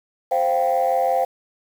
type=chord; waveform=sine; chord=C suspended fourth; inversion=none; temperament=equal; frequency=523.3 / 698.5 / 784 Hz; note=C5 / F5 / G5; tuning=0 / 0 / 0 cents; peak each=-20 dBFS; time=0.31-1.25 s; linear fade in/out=10 ms; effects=tanh soft clip ceiling -11 dBFS + 7-bit